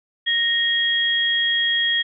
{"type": "tone pair together", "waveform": "sine", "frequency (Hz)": [1864.7, 3276], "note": ["A#6", "G#7"], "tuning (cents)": [0, -24], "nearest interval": "minor seventh", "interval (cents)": 976, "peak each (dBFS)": [-21, -19], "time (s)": [0.26, 2.03], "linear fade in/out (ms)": 20, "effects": []}